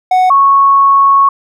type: tone pair in turn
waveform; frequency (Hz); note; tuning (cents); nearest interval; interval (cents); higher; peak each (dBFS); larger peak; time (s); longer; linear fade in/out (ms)
triangle / sine; 740 / 1104.6; F#5 / C#6; 0 / -6; perfect fifth; 694; second; -4; neither; 0.11-0.3 / 0.3-1.29; second; 5
effects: none